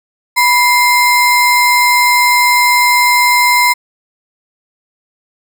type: ring-modulated tone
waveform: square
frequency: 1538 Hz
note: G6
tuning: 33 cents flat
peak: -5 dBFS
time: 0.36-3.74 s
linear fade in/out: 20 ms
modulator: 558 Hz
effects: none